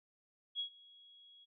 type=tone with ADSR envelope; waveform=sine; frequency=3322 Hz; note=G#7; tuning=in tune; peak=-34 dBFS; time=0.55-1.46 s; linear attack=44 ms; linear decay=97 ms; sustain=-24 dB; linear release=28 ms; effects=none